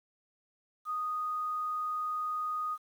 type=tone with quantisation; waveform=sine; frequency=1240 Hz; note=D#6; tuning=6 cents flat; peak=-31 dBFS; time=0.85-2.78 s; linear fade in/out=50 ms; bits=10; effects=none